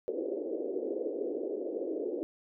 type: band-pass noise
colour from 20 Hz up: pink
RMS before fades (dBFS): -35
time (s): 0.08-2.23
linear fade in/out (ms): 0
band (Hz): 310 to 530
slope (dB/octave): 48
effects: none